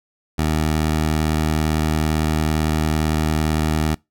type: tone with vibrato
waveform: 15% pulse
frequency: 77.78 Hz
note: D#2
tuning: in tune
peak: -11 dBFS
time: 0.38-3.95 s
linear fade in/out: 10 ms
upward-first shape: sine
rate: 11 Hz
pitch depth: 9 cents each way
effects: noise-tail reverb RT60 0.2 s tail -24 dB re dry